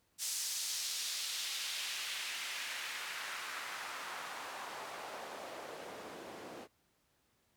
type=noise with band-pass filter sweep; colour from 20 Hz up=white; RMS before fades=-42 dBFS; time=0.18-6.68 s; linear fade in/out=50 ms; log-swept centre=6500 to 360 Hz; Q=1.2; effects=pink hiss -75 dBFS RMS until 7.56 s + high-pass 60 Hz 12 dB/octave